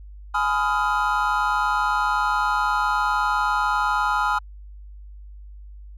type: chord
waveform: triangle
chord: F half-diminished seventh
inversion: first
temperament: just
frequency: 838.1 / 1005.8 / 1257.2 / 1396.9 Hz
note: Ab5 / Cb6 / Eb6 / F6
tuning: +16 / +31 / +18 / 0 cents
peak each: -23 dBFS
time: 0.34-4.39 s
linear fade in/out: 10 ms
effects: added 50 Hz sine -38 dBFS peak until 5.97 s